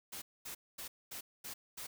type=noise bursts; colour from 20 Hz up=white; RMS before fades=-45 dBFS; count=6; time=0.12-1.87 s; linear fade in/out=10 ms; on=100 ms; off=230 ms; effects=none